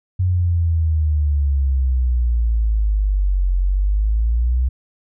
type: exponential two-way sweep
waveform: sine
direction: down then up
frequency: 92.5 to 44.91 to 64.1 Hz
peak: -14 dBFS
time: 0.19-4.69 s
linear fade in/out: 10 ms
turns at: 3.56 s
effects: none